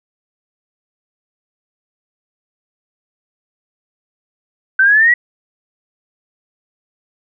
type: exponential sweep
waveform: sine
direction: up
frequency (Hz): 1523 to 1957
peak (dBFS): -7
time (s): 4.79-5.14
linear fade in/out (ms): 5
effects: none